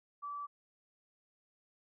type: tone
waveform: sine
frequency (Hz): 1156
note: D6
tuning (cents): -28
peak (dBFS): -39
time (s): 0.22-0.47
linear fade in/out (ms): 20
effects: none